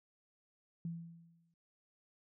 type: tone with exponential decay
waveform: sine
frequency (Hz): 167.6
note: E3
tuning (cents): +29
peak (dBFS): -36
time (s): 0.85-1.54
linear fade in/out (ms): 2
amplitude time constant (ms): 150
effects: none